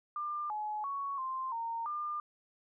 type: tone with pitch steps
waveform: sine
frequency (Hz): 1196 / 848 / 1114 / 1047 / 920 / 1201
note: D6 / G#5 / C#6 / C6 / A#5 / D6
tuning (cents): +31 / +36 / +8 / +1 / -23 / +38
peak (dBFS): -34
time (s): 0.16-2.2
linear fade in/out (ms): 2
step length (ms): 340
effects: none